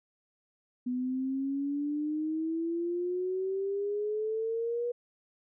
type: exponential sweep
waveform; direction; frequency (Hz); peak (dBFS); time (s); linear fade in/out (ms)
sine; up; 246.9 to 484.8; -29; 0.86-4.92; 10
effects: none